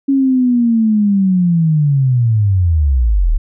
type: linear sweep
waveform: sine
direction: down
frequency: 277.2 to 33.9 Hz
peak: -9 dBFS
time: 0.08-3.38 s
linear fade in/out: 10 ms
effects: none